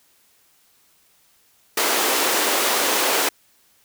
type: high-pass noise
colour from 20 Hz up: pink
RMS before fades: -20 dBFS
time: 1.77-3.29 s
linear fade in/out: 5 ms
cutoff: 340 Hz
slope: 24 dB/octave
effects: white hiss -59 dBFS RMS until 3.84 s